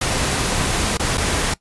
pink noise with dropouts, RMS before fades -20 dBFS, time 0.01-1.54 s, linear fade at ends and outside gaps 5 ms, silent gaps 0.973-0.995 / 1.174-1.178 s, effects noise-tail reverb RT60 0.1 s tail -19 dB re dry + resampled to 24000 Hz

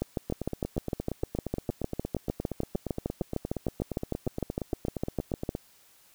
two click trains, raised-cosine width 2 ms, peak -18 / -15 dBFS, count 46 / 37, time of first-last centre 0.3-5.551 / 0.02-5.491 s, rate 8.57 / 6.58 Hz, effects white hiss -60 dBFS RMS until 6.14 s

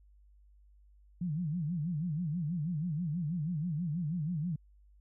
sine tone with vibrato, 162.6 Hz, E3, 23 cents flat, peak -31 dBFS, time 1.21-4.56 s, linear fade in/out 5 ms, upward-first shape sine, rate 6.2 Hz, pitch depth 200 cents each way, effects added 50 Hz sine -58 dBFS peak until 5 s

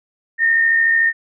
sine tone pair together, 1826.4 / 1900 Hz, A#6 / A#6, -36 / +33 cents, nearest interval minor second, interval 69 cents, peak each -12 / -23 dBFS, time 0.38-1.13 s, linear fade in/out 50 ms, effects none

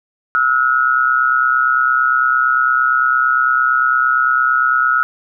sine tone pair together, 1308 / 1436.8 Hz, E6 / F6, -14 / +49 cents, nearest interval major second, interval 163 cents, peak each -14 dBFS, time 0.35-5.03 s, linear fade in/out 0 ms, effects none

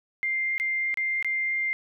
sine tone with dropouts, 2101 Hz, C7, 7 cents sharp, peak -24 dBFS, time 0.23-1.73 s, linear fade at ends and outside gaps 0 ms, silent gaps 0.58-0.599 / 0.942-0.973 / 1.226-1.246 s, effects none

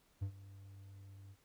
triangle tone with ADSR envelope, 98 Hz, G2, in tune, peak -32 dBFS, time 0.21-1.36 s, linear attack 17 ms, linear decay 84 ms, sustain -18 dB, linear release 48 ms, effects pink hiss -72 dBFS RMS until 1.44 s

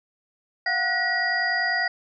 sine tone cluster, 700 / 750 / 1464 / 1912 / 4815 Hz, F5 / F#5 / F#6 / A#6 / D8, +4 / +23 / -19 / +43 / +42 cents, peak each -31 / -31 / -30 / -23 / -31 dBFS, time 0.66-1.88 s, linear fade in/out 5 ms, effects none

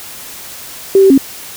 sine tone with pitch steps, 388.8 / 386 / 271.3 Hz, G4 / G4 / C#4, -14 / -27 / -37 cents, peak -3 dBFS, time 0.95-1.178 s, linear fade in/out 2 ms, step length 76 ms, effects white hiss -30 dBFS RMS until 1.56 s

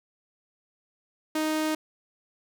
sawtooth tone, 311.1 Hz, D#4, in tune, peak -21 dBFS, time 1.35-1.75 s, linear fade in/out 5 ms, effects none

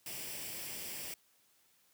white noise with comb filter, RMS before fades -43 dBFS, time 0.06-1.14 s, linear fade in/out 2 ms, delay 0.38 ms, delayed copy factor +0.55, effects white hiss -70 dBFS RMS until 1.93 s + high-pass 80 Hz 12 dB/octave

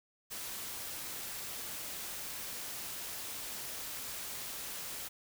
white noise, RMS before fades -42 dBFS, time 0.3-5.09 s, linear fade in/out 20 ms, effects none

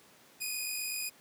10% pulse tone pair together, 2441 / 2489 Hz, D#7 / D#7, -34 / 0 cents, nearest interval unison, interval 34 cents, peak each -32 / -26 dBFS, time 0.4-1.1 s, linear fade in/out 20 ms, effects pink hiss -59 dBFS RMS until 1.2 s + high-pass 200 Hz 12 dB/octave

